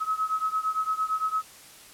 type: beating tone pair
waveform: sine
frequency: 1279 / 1287.8 Hz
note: D#6 / E6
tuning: +47 / -41 cents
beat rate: 8.8 Hz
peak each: -27 / -29 dBFS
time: 0-1.43 s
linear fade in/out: 20 ms
effects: white hiss -49 dBFS RMS until 1.93 s + low-pass 12000 Hz 12 dB/octave